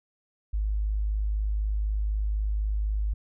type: tone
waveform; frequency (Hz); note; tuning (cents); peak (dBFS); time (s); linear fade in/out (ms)
sine; 52; G#1; +3; -24; 0.53-3.14; 10
effects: none